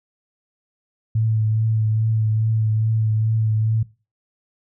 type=tone with vibrato; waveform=sine; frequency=110 Hz; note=A2; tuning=in tune; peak=-16 dBFS; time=1.15-3.83 s; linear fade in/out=5 ms; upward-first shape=triangle; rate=2.4 Hz; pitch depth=25 cents each way; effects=noise-tail reverb RT60 0.3 s tail -20 dB re dry